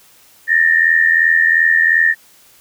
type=tone pair together; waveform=sine; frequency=1778.2 / 1861 Hz; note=A6 / A#6; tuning=+18 / -3 cents; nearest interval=minor second; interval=79 cents; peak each=-12 dBFS; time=0.47-2.15 s; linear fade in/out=50 ms; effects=white hiss -48 dBFS RMS until 2.6 s